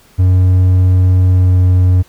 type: tone with pitch glide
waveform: triangle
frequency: 92 to 91.26 Hz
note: F#2 to F#2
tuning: -9 to -23 cents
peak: -4 dBFS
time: 0.18-2.03 s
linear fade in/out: 20 ms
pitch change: -14 cents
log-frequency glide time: 1.26-1.6 s
effects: pink hiss -47 dBFS RMS until 2.08 s